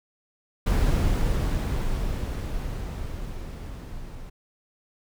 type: noise with level ramp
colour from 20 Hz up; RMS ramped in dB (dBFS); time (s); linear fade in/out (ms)
brown; -20 to -39; 0.66-4.3; 10
effects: none